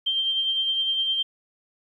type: tone with tremolo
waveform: sine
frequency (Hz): 3154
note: G7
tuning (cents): +10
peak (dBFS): -20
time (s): 0.06-1.23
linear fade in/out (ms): 10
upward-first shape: sine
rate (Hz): 9.8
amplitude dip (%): 35
effects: 10-bit